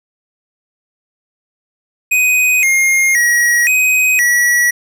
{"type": "tone with pitch steps", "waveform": "square", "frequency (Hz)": [2502, 2132, 1908, 2515, 1933], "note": ["D#7", "C7", "A#6", "D#7", "B6"], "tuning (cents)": [9, 32, 40, 18, -38], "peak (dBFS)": -10, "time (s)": [2.11, 4.71], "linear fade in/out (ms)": 10, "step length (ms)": 520, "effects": []}